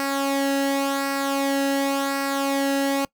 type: tone with flanger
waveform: sawtooth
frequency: 275.9 Hz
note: C#4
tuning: 8 cents flat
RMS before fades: -23 dBFS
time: 0-3.05 s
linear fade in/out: 0 ms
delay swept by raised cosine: 0.29 to 0.88 ms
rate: 0.91 Hz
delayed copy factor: -0.55
effects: noise-tail reverb RT60 0.1 s tail -23 dB re dry